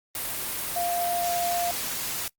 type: tone in noise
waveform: sine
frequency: 698.5 Hz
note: F5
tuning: in tune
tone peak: -25 dBFS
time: 0.76-1.71 s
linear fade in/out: 2 ms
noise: white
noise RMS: -31 dBFS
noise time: 0.15-2.28 s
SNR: +3 dB
effects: noise-tail reverb RT60 0.1 s tail -22 dB re dry + Opus 32 kbps